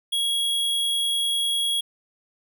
square tone, 3315 Hz, G#7, 4 cents flat, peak -22 dBFS, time 0.12-1.81 s, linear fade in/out 10 ms, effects none

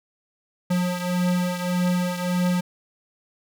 square beating tone pair, 178.7 / 180.4 Hz, F3 / F#3, +40 / -44 cents, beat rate 1.7 Hz, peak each -23 / -28 dBFS, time 0.7-2.61 s, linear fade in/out 10 ms, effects none

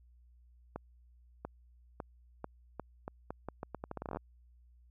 accelerating click train, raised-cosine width 1 ms, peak -25 dBFS, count 21, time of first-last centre 0.76-4.17 s, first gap 690 ms, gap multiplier 0.8, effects added 60 Hz sine -59 dBFS peak until 4.9 s

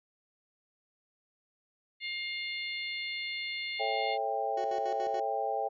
harmonic tone, 708 Hz, F5, 23 cents sharp, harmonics 3 / 4 / 5 / 6, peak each -36 / -42 / -42 / -43 dBFS, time 2-4.18 s, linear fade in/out 50 ms
sine chord, A dominant seventh, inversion none, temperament just, 440 / 550 / 660 / 792 Hz, A4 / C#5 / E5 / G5, 0 / -14 / +2 / +18 cents, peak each -37 / -37 / -36 / -32 dBFS, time 3.79-5.69 s, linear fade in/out 20 ms
30% pulse tone with tremolo, 370 Hz, F#4, in tune, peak -36 dBFS, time 4.57-5.2 s, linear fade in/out 5 ms, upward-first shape square, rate 7 Hz, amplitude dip 75%
effects resampled to 16000 Hz

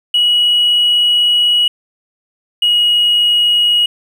triangle tone pair in turn, 2916 / 2898 Hz, F#7 / F#7, -26 / -37 cents, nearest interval unison, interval 11 cents, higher first, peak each -6 dBFS, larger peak neither, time 0.14-1.68 / 2.62-3.86 s, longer first, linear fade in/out 5 ms, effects tanh soft clip ceiling -5 dBFS + 8-bit

